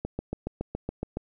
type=click train; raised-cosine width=2 ms; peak=-17 dBFS; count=9; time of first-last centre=0.05-1.17 s; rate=7.14 Hz; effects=none